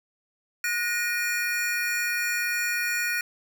square tone cluster, 1452 / 1861 / 2421 Hz, F#6 / A#6 / D#7, -33 / -3 / -48 cents, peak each -30 dBFS, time 0.64-3.21 s, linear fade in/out 2 ms, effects none

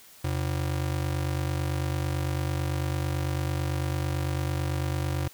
square ring-modulated tone, 107.5 Hz, A2, 40 cents flat, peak -24 dBFS, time 0.24-5.28 s, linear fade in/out 5 ms, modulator 24.5 Hz, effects white hiss -52 dBFS RMS until 5.33 s

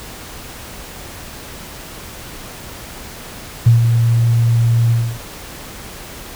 sine tone with ADSR envelope, 116.54 Hz, A#2, in tune, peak -4 dBFS, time 3.66-5.19 s, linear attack 8 ms, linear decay 130 ms, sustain -6 dB, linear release 280 ms, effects pink hiss -33 dBFS RMS until 6.35 s

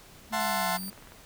sine linear two-way sweep, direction down then up, 221.6 to 180.1 to 197.7 Hz, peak -37 dBFS, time 0.3-0.91 s, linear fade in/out 20 ms, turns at 0.73 s
30% pulse chord, F# half-diminished seventh, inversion third, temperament equal with one note detuned, 672.7 / 740 / 880 / 1046.5 Hz, E5 / F#5 / A5 / C6, +35 / 0 / 0 / 0 cents, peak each -30 dBFS, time 0.32-0.78 s, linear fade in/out 20 ms
5% pulse tone, 4641 Hz, D8, 21 cents flat, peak -31 dBFS, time 0.4-0.9 s, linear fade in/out 2 ms
click train, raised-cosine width 0.5 ms, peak -34 dBFS, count 10, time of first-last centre 0.69-1.121 s, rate 20.9 Hz
effects pink hiss -52 dBFS RMS until 1.25 s

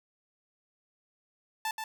sawtooth tone with echo, 881 Hz, A5, 2 cents sharp, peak -26 dBFS, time 1.65-1.71 s, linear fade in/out 2 ms, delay 130 ms, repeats 1, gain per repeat -5 dB, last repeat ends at 1.84 s, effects none

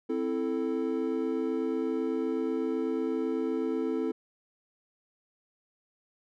triangle chord, A minor, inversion first, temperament equal, 261.6 / 329.6 / 440 Hz, C4 / E4 / A4, 0 / 0 / 0 cents, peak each -30 dBFS, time 0.09-4.12 s, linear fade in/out 10 ms, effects none

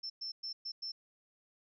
sine tone bursts at uneven times, 5340 Hz, E8, 22 cents sharp, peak -38 dBFS, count 5, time 0.03-0.1 / 0.21-0.32 / 0.43-0.53 / 0.65-0.72 / 0.82-0.92 s, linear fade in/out 10 ms, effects none

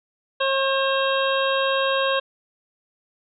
harmonic tone with a mistuned harmonic, 540 Hz, C#5, 45 cents flat, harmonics 1 / 2 / 3 / 5 / 6 / 7, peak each -22 / -25 / -27 / -29 / -30 / -30 dBFS, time 0.4-2.2 s, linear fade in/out 10 ms, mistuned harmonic 3, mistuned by -19 cents, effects none

